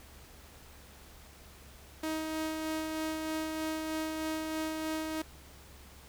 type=tone with tremolo; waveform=sawtooth; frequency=315.3 Hz; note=D#4; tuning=23 cents sharp; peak=-28 dBFS; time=2.03-5.22 s; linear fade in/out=5 ms; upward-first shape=sine; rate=3.2 Hz; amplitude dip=30%; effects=added 69 Hz sine -55 dBFS peak until 6.08 s + pink hiss -55 dBFS RMS until 6.08 s